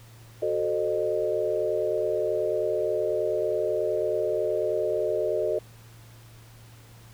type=chord; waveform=sine; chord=F# diminished seventh; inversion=none; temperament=equal with one note detuned; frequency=370 / 440 / 523.3 / 611.9 Hz; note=F#4 / A4 / C5 / Eb5; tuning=0 / 0 / 0 / -29 cents; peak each=-30 / -28 / -33 / -27 dBFS; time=0.42-5.59 s; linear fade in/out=5 ms; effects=added 114 Hz sine -48 dBFS peak until 7.13 s + pink hiss -54 dBFS RMS until 7.13 s